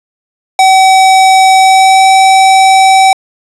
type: tone with pitch glide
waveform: square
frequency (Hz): 762 to 767.3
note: G5 to G5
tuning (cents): -49 to -37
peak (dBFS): -3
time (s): 0.59-3.13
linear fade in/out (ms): 2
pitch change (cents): +12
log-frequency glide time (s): 1.57-2.08
effects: resampled to 24000 Hz + 7-bit